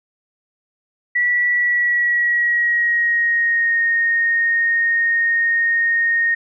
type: tone with pitch glide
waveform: sine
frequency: 1949 to 1853.5 Hz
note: B6 to A#6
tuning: -23 to -10 cents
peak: -14 dBFS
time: 1.15-6.35 s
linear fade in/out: 10 ms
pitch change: -87 cents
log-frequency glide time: 1.53-3.8 s
effects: none